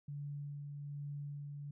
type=tone with tremolo; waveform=sine; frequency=144.1 Hz; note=D3; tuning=33 cents flat; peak=-40 dBFS; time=0.08-1.71 s; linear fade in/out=5 ms; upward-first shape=sine; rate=1.2 Hz; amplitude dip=30%; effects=none